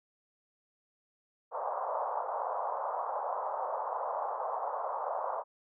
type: band-pass noise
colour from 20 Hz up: white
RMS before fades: -35 dBFS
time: 1.51-5.44 s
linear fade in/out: 50 ms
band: 530 to 1100 Hz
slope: 48 dB/octave
effects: none